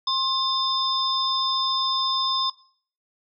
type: tone cluster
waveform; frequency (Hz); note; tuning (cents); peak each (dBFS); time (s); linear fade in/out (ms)
sine; 1059 / 3593 / 5080; C6 / A7 / D#8; +21 / +36 / +35; -25; 0.07-2.5; 5
effects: noise-tail reverb RT60 0.5 s tail -19 dB re dry